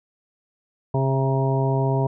harmonic tone with a mistuned harmonic, 134.6 Hz, C3, 49 cents sharp, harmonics 1 / 2 / 3 / 4 / 5 / 6 / 7, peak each -20 / -30 / -26 / -34 / -28 / -37 / -29 dBFS, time 0.94-2.07 s, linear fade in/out 5 ms, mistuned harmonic 5, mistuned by -19 cents, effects none

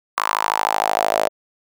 sawtooth tone with high-pass filter sweep, 53.1 Hz, G#1, 39 cents sharp, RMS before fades -20 dBFS, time 0.17-1.29 s, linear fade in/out 10 ms, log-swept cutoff 1100 to 610 Hz, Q 4.9, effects none

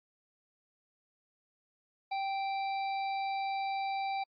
harmonic tone, 782 Hz, G5, 4 cents flat, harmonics 1 / 3 / 5 / 6, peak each -32 / -42 / -48 / -52 dBFS, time 2.11-4.24 s, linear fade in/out 10 ms, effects AAC 48 kbps

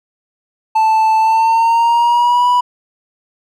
triangle tone with pitch glide, 880 to 982.1 Hz, A5 to B5, 0 to -10 cents, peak -7 dBFS, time 0.75-2.61 s, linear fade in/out 10 ms, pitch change +190 cents, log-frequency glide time 1.18-2.48 s, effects none

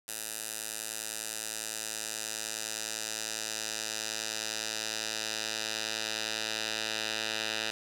10% pulse tone with band-pass filter sweep, 109.7 Hz, A2, 5 cents flat, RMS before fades -36 dBFS, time 0.08-7.71 s, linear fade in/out 5 ms, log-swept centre 10000 to 3700 Hz, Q 1.2, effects none

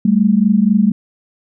sine tone pair together, 196 / 220 Hz, G3 / A3, 0 / 0 cents, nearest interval major second, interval 200 cents, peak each -12 dBFS, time 0.05-0.92 s, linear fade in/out 5 ms, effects none

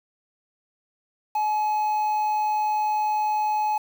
triangle tone with quantisation, 850 Hz, G#5, 40 cents sharp, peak -19 dBFS, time 1.35-3.78 s, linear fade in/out 5 ms, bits 7, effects none

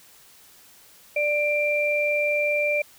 sine tone pair together, 590 / 2365 Hz, D5 / D7, +8 / +12 cents, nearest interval 2 octaves, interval 2404 cents, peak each -23 dBFS, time 1.16-2.82 s, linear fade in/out 5 ms, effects white hiss -52 dBFS RMS until 2.98 s

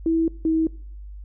sine tone pair in turn, 327.1 / 321.1 Hz, E4 / E4, -13 / -45 cents, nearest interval unison, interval 32 cents, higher first, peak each -17 dBFS, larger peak neither, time 0.06-0.28 / 0.45-0.67 s, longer neither, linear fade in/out 2 ms, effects noise-tail reverb RT60 0.6 s tail -23 dB re dry + added 50 Hz sine -35 dBFS peak until 1.24 s

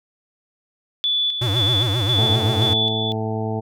sine tone with tremolo, 3460 Hz, A7, 30 cents flat, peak -17 dBFS, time 1.04-3.12 s, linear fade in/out 0 ms, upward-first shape square, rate 1.9 Hz, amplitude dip 50%
square tone with vibrato, 109.7 Hz, A2, 5 cents flat, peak -20 dBFS, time 1.41-2.74 s, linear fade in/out 10 ms, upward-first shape sine, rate 7.5 Hz, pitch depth 250 cents each way
harmonic tone, 110 Hz, A2, in tune, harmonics 1 / 2 / 3 / 4 / 6 / 7 / 8, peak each -25 / -28 / -33 / -28 / -32 / -32 / -35 dBFS, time 2.17-3.61 s, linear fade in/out 20 ms
effects none

